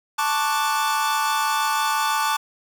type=chord; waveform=45% pulse; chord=D major seventh; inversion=second; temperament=equal; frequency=880 / 1108.7 / 1174.7 / 1480 Hz; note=A5 / C#6 / D6 / F#6; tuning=0 / 0 / 0 / 0 cents; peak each=-23 / -28 / -25 / -28 dBFS; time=0.18-2.37 s; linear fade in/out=10 ms; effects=none